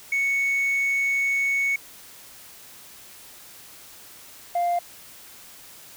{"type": "tone pair in turn", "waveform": "sine", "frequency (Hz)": [2217, 698.3], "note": ["C#7", "F5"], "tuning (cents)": [0, 0], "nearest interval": "octave + minor sixth", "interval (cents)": 2000, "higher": "first", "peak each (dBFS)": [-18, -18], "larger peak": "neither", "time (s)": [[0.12, 1.76], [4.55, 4.79]], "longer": "first", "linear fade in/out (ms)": 5, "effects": ["tanh soft clip ceiling -19 dBFS", "white hiss -46 dBFS RMS until 5.96 s"]}